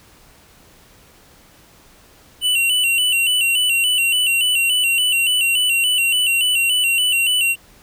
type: tone with vibrato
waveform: square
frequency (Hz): 2861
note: F7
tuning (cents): +41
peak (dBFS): -15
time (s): 2.41-7.56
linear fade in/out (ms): 50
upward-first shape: square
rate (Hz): 3.5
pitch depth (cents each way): 71
effects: pink hiss -49 dBFS RMS until 7.82 s